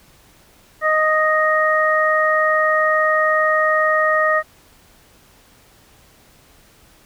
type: harmonic tone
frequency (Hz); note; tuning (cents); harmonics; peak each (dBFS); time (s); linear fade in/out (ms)
622.3; D#5; 0; 1 / 2 / 3; -18 / -18 / -18; 0.81-4.43; 50
effects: pink hiss -51 dBFS RMS until 7.05 s